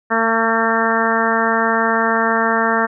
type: harmonic tone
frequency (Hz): 226.2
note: A3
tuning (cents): +48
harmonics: 1 / 2 / 3 / 4 / 5 / 6 / 7 / 8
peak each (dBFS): -22 / -22 / -22 / -22 / -22 / -22 / -22 / -22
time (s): 0.1-2.87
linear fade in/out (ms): 20
effects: none